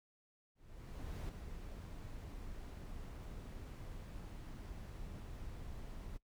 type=noise with ADSR envelope; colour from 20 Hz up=brown; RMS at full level=-42 dBFS; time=0.55-6.18 s; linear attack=740 ms; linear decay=3 ms; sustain=-6 dB; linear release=18 ms; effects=noise-tail reverb RT60 0.1 s tail -20 dB re dry